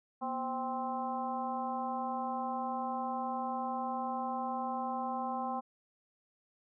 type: harmonic tone with a mistuned harmonic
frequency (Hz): 261.6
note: C4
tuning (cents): 0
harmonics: 1 / 2 / 3 / 4 / 5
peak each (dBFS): -40 / -44 / -36 / -39 / -48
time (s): 0.21-5.61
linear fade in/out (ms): 20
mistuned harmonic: 1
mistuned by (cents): -140
effects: none